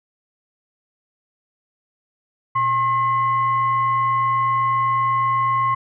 sine tone with frequency modulation, 1074 Hz, C6, 45 cents sharp, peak -16 dBFS, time 2.55-5.75 s, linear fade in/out 10 ms, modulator 953 Hz, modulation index 0.4, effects none

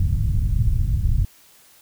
white low-pass noise, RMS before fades -19 dBFS, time 0-1.25 s, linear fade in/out 5 ms, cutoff 110 Hz, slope 24 dB/octave, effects white hiss -52 dBFS RMS until 1.81 s

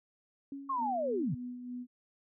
sine tone with exponential decay, 277.2 Hz, C#4, in tune, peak -37 dBFS, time 0.52-1.17 s, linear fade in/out 2 ms, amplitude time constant 140 ms
sine linear sweep, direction down, 1108.7 to 110.4 Hz, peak -30 dBFS, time 0.69-1.35 s, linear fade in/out 10 ms
sine tone with tremolo, 246.9 Hz, B3, in tune, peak -37 dBFS, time 0.77-1.87 s, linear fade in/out 50 ms, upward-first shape sine, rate 3.3 Hz, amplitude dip 45%
effects none

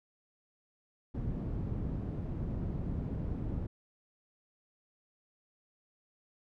white low-pass noise, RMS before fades -36 dBFS, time 1.14-3.67 s, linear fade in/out 10 ms, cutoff 160 Hz, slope 12 dB/octave, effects none

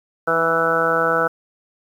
harmonic tone with a mistuned harmonic, 164.81 Hz, E3, in tune, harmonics 1 / 2 / 3 / 4 / 5 / 6 / 7 / 8 / 9, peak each -32 / -30 / -21 / -24 / -29 / -31 / -31 / -20 / -22 dBFS, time 0.27-1.28 s, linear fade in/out 10 ms, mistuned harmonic 2, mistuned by -30 cents, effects 8-bit

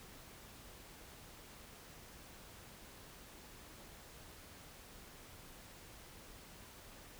silence, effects pink hiss -56 dBFS RMS until 7.19 s

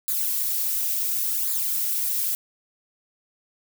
violet noise with flanger, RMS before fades -25 dBFS, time 0.08-2.35 s, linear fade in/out 0 ms, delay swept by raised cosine 0.34 to 5.14 ms, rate 0.7 Hz, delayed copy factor -0.8, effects none

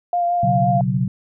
sine tone with vibrato, 698.5 Hz, F5, in tune, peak -16 dBFS, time 0.13-0.81 s, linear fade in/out 2 ms, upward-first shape sine, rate 5.8 Hz, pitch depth 17 cents each way
sine chord, B suspended second, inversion none, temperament equal, 123.47 / 138.59 / 185 Hz, B2 / C#3 / F#3, 0 / 0 / 0 cents, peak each -21 dBFS, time 0.43-1.08 s, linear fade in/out 5 ms
effects none

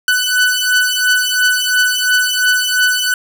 sawtooth beating tone pair, 1493 / 1495.9 Hz, F#6 / F#6, +15 / +19 cents, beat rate 2.9 Hz, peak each -11 dBFS, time 0.08-3.14 s, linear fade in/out 2 ms, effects none

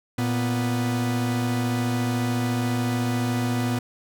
45% pulse tone pair together, 116.54 / 247.1 Hz, A#2 / B3, 0 / +1 cents, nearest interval octave + minor second, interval 1301 cents, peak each -25 dBFS, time 0.18-3.79 s, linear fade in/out 5 ms, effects none

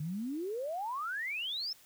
sine exponential sweep, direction up, 144.4 to 5420 Hz, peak -34 dBFS, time 0-1.73 s, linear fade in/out 5 ms, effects white hiss -60 dBFS RMS until 1.85 s

